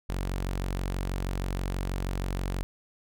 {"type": "tone", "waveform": "sawtooth", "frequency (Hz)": 46.25, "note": "F#1", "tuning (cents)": 0, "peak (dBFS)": -25, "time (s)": [0.09, 2.63], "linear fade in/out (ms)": 0, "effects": []}